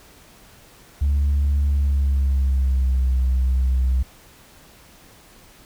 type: tone with pitch glide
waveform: sine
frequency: 71.2 to 64.17 Hz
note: C#2 to C2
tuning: +47 to -33 cents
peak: -14 dBFS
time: 1.01-4.03 s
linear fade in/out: 10 ms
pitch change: -180 cents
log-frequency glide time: 1.67-3.01 s
effects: tanh soft clip ceiling -14 dBFS + pink hiss -49 dBFS RMS until 5.65 s